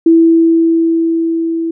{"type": "tone with level ramp", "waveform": "sine", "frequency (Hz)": 329.7, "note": "E4", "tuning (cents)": 0, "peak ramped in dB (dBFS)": [-3, -14], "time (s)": [0.06, 1.71], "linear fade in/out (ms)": 5, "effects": []}